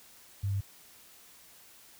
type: tone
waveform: sine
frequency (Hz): 99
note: G2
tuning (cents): +18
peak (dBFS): -28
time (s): 0.43-0.61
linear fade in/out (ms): 10
effects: white hiss -56 dBFS RMS until 1.99 s